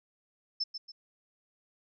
sine tone with echo, 5274 Hz, E8, in tune, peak -28 dBFS, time 0.6-0.64 s, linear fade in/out 10 ms, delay 140 ms, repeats 2, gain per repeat -8 dB, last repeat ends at 0.92 s, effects none

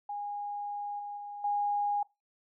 sine tone with level steps, 820 Hz, G#5, 22 cents flat, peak -34 / -37 / -39 / -27 dBFS, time 0.09-2.03 s, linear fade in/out 5 ms, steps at 0.99 / 1.17 / 1.44 s, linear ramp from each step 5 ms, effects noise-tail reverb RT60 0.2 s tail -21 dB re dry

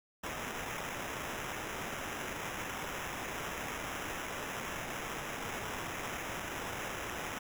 white noise with sample-and-hold, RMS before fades -40 dBFS, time 0.23-7.39 s, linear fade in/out 10 ms, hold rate 4410 Hz, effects none

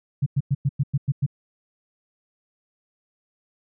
sine tone bursts, 138.59 Hz, C#3, in tune, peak -17 dBFS, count 8, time 0.22-1.264 s, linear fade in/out 10 ms, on 43 ms, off 100 ms, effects none

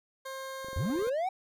20% pulse tone with pitch glide, 532 to 528.3 Hz, C5 to C5, +29 to +17 cents, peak -33 dBFS, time 0.25-1.1 s, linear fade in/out 10 ms, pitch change -12 cents, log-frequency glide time 0.7-0.99 s
clicks, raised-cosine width 2 ms, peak -34 dBFS, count 11, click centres 0.646 / 0.685 / 0.731 / 0.771 / 0.807 / 0.856 / 0.901 / 0.958 / 0.991 / 1.023 / 1.071 s
triangle linear sweep, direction up, 56.9 to 779 Hz, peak -26 dBFS, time 0.76-1.29 s, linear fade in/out 5 ms
effects none

